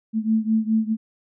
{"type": "beating tone pair", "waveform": "sine", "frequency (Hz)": [218.8, 223.6], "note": ["A3", "A3"], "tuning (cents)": [-9, 28], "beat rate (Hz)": 4.8, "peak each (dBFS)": [-20, -22], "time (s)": [0.13, 0.97], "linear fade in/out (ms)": 50, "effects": []}